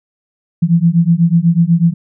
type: beating tone pair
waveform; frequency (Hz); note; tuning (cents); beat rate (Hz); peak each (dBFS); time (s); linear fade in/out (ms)
sine; 164.81 / 172.91; E3 / F3; 0 / -17; 8.1; -11; 0.62-1.94; 10
effects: none